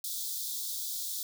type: high-pass noise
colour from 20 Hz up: white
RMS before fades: -36 dBFS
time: 0.04-1.23 s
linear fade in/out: 2 ms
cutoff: 3400 Hz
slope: 96 dB/octave
effects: none